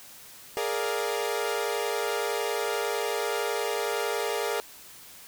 sawtooth chord, Bb dominant seventh, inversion third, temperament equal, 415.3 / 466.2 / 587.3 / 698.5 Hz, Ab4 / Bb4 / D5 / F5, 0 / 0 / 0 / 0 cents, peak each -27 / -27 / -31 / -33 dBFS, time 0.57-4.6 s, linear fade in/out 0 ms, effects white hiss -48 dBFS RMS until 5.27 s

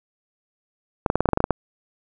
clicks, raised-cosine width 1 ms, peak -4 dBFS, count 11, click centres 1.062 / 1.101 / 1.156 / 1.206 / 1.257 / 1.289 / 1.333 / 1.374 / 1.404 / 1.441 / 1.507 s, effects none

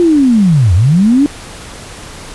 sine linear two-way sweep, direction down then up, 355.3 to 81.2 to 297.4 Hz, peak -5 dBFS, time 0-1.26 s, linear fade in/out 0 ms, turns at 0.74 s, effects pink hiss -30 dBFS RMS until 2.34 s + resampled to 24000 Hz

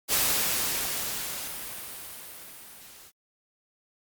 white noise with level ramp, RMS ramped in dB -23 to -50 dBFS, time 0.08-3.12 s, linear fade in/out 50 ms, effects Opus 48 kbps

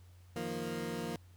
20% pulse chord, Eb suspended second, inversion none, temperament equal, 155.56 / 174.61 / 233.1 Hz, Eb3 / F3 / Bb3, 0 / 0 / 0 cents, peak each -39 / -36 / -35 dBFS, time 0.36-1.16 s, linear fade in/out 2 ms, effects added 90 Hz sine -55 dBFS peak until 1.36 s + pink hiss -68 dBFS RMS until 1.36 s

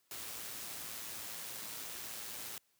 white noise with amplitude modulation, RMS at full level -43 dBFS, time 0.11-2.58 s, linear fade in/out 2 ms, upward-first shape sine, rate 112 Hz, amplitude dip 35%, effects white hiss -75 dBFS RMS until 2.79 s + high-pass 60 Hz 12 dB/octave

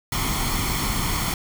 pink noise with comb filter, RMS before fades -24 dBFS, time 0.12-1.34 s, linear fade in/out 2 ms, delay 0.92 ms, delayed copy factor +0.65, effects none

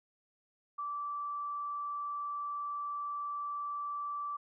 sine tone, 1163 Hz, D6, 17 cents flat, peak -35 dBFS, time 0.78-4.37 s, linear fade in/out 10 ms, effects none

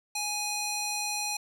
square tone with band-pass filter, 830.6 Hz, G#5, in tune, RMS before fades -32 dBFS, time 0.15-1.37 s, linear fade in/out 5 ms, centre 6600 Hz, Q 0.83, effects none

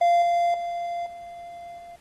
triangle tone with level steps, 692 Hz, F5, 16 cents flat, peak -14 / -17 / -25 / -35 / -38 dBFS, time 0.01-1.96 s, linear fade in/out 5 ms, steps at 0.22 / 0.54 / 1.06 / 1.78 s, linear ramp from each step 2 ms, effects pink hiss -59 dBFS RMS until 2 s + AAC 32 kbps

